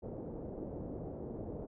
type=low-pass noise; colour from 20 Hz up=white; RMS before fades=-43 dBFS; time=0.02-1.67 s; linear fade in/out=20 ms; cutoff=520 Hz; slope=24 dB/octave; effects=none

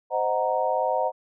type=chord; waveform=sine; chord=C half-diminished seventh; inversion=none; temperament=equal with one note detuned; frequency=519.6 / 622.3 / 740 / 932.3 Hz; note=C5 / Eb5 / Gb5 / Bb5; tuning=-12 / 0 / 0 / 0 cents; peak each=-27 dBFS; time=0.1-1.12 s; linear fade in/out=50 ms; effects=none

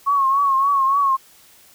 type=tone with vibrato; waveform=sine; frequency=1100 Hz; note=C#6; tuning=14 cents flat; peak=-14 dBFS; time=0.06-1.17 s; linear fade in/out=20 ms; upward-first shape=triangle; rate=3.5 Hz; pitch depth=72 cents each way; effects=white hiss -50 dBFS RMS until 1.74 s

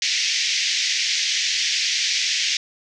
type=band-pass noise; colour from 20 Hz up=white; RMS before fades=-22 dBFS; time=0.02-2.57 s; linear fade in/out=2 ms; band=1900 to 6200 Hz; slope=48 dB/octave; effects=none

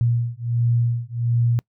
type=beating tone pair; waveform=sine; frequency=117.8 / 119.2 Hz; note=A#2 / A#2; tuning=+19 / +39 cents; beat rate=1.4 Hz; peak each=-21 dBFS; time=0.01-1.59 s; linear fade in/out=0 ms; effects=noise-tail reverb RT60 0.1 s tail -26 dB re dry

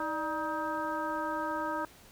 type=harmonic tone with a mistuned harmonic; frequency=315.4 Hz; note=D#4; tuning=24 cents sharp; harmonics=1 / 2 / 3 / 4 / 5; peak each=-38 / -38 / -35 / -38 / -40 dBFS; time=0-1.85 s; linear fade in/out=2 ms; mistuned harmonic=2; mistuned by=-100 cents; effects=pink hiss -56 dBFS RMS until 2.11 s

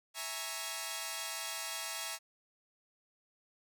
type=chord; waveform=5% pulse; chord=A# half-diminished seventh; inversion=second; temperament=equal; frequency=659.3 / 830.6 / 932.3 / 1108.7 Hz; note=E5 / G#5 / A#5 / C#6; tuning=0 / 0 / 0 / 0 cents; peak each=-32 dBFS; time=0.14-2.19 s; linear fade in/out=50 ms; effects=none

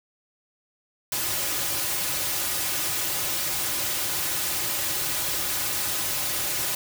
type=noise with comb filter; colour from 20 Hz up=white; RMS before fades=-27 dBFS; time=1.12-6.75 s; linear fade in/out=2 ms; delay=4.4 ms; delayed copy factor=-0.7; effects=none

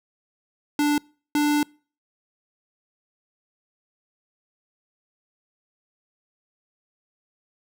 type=tone pair in turn; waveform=square; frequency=293.7 / 294.9 Hz; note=D4 / D4; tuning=0 / +7 cents; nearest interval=unison; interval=7 cents; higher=second; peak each=-19 dBFS; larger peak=neither; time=0.79-0.98 / 1.35-1.63 s; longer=second; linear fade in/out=2 ms; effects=noise-tail reverb RT60 0.4 s tail -26 dB re dry

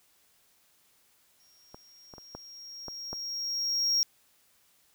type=tone with exponential growth; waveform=triangle; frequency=5588 Hz; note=F8; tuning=in tune; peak=-21 dBFS; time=1.4-4.03 s; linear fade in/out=0 ms; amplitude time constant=570 ms
type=clicks; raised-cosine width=1 ms; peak=-30 / -32 / -33 / -25 / -26 / -24 dBFS; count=6; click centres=1.745 / 2.138 / 2.182 / 2.35 / 2.883 / 3.13 s
effects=white hiss -66 dBFS RMS until 4.94 s

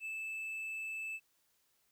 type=tone; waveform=triangle; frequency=2628 Hz; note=E7; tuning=6 cents flat; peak=-37 dBFS; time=0-1.2 s; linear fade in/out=50 ms; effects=white hiss -75 dBFS RMS until 1.91 s

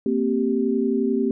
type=tone cluster; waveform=sine; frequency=229.7 / 261 / 390.6 Hz; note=A#3 / C4 / G4; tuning=-25 / -4 / -6 cents; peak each=-23 dBFS; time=0.06-1.31 s; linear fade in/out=2 ms; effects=none

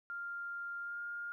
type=tone with pitch glide; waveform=sine; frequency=1396.9 to 1411.5 Hz; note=F6 to F6; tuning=0 to +18 cents; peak=-39 dBFS; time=0.1-1.32 s; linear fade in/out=0 ms; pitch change=+18 cents; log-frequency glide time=0.8-1 s; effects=13-bit

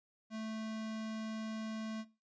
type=tone; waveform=square; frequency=219.7 Hz; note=A3; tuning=2 cents flat; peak=-40 dBFS; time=0.3-2.05 s; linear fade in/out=50 ms; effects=noise-tail reverb RT60 0.3 s tail -19 dB re dry + resampled to 16000 Hz

